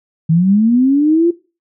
sine linear sweep, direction up, 155.56 to 349.2 Hz, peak -8 dBFS, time 0.29-1.31 s, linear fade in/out 10 ms, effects noise-tail reverb RT60 0.3 s tail -18 dB re dry

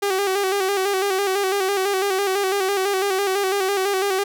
sawtooth tone with vibrato, 390 Hz, G4, 9 cents flat, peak -15 dBFS, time 0.02-4.24 s, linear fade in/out 10 ms, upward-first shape square, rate 6 Hz, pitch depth 56 cents each way, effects none

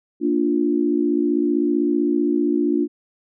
sine chord, Bb major, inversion none, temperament equal, 233.1 / 293.7 / 349.2 Hz, Bb3 / D4 / F4, 0 / 0 / 0 cents, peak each -24 / -19 / -21 dBFS, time 0.2-2.88 s, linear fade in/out 50 ms, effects none

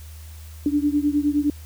sine beating tone pair, 288.8 / 298.5 Hz, D4 / D4, -29 / +28 cents, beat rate 9.7 Hz, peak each -20 / -22 dBFS, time 0.66-1.5 s, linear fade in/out 2 ms, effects added 78 Hz sine -37 dBFS peak until 1.65 s + white hiss -49 dBFS RMS until 1.65 s

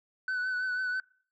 sine tone with vibrato, 1500 Hz, F#6, 23 cents sharp, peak -26 dBFS, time 0.28-1 s, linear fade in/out 2 ms, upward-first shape triangle, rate 6.1 Hz, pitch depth 36 cents each way, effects noise-tail reverb RT60 0.5 s tail -26 dB re dry + tanh soft clip ceiling -28 dBFS

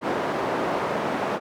white band-pass noise, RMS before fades -26 dBFS, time 0.01-1.4 s, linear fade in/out 50 ms, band 200 to 860 Hz, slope 12 dB/octave, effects none

